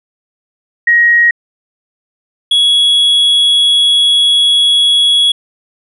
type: tone pair in turn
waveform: sine / triangle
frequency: 1888 / 3350 Hz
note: A#6 / G#7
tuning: +22 / +14 cents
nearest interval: minor seventh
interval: 992 cents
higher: second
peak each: -5 dBFS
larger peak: neither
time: 0.87-1.31 / 2.51-5.32 s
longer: second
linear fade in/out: 5 ms
effects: resampled to 32000 Hz